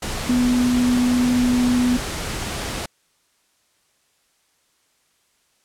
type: tone in noise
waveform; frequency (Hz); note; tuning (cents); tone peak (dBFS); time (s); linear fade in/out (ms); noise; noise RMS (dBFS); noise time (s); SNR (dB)
sine; 246.9; B3; 0; -15; 0.29-1.97; 5; pink; -27; 0.02-2.86; +9
effects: white hiss -64 dBFS RMS until 5.64 s + low-pass 10000 Hz 12 dB/octave